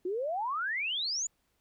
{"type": "exponential sweep", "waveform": "sine", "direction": "up", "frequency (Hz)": [345.9, 7150], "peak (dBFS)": -30, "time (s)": [0.05, 1.27], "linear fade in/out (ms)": 5, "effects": ["pink hiss -75 dBFS RMS until 1.6 s"]}